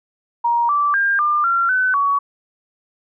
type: tone with pitch steps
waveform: sine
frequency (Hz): 943 / 1164 / 1602 / 1197 / 1372 / 1511 / 1126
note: A#5 / D6 / G6 / D6 / F6 / F#6 / C#6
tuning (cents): +20 / -16 / +37 / +33 / -31 / +36 / +27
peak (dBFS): -14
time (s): 0.44-2.19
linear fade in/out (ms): 10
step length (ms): 250
effects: none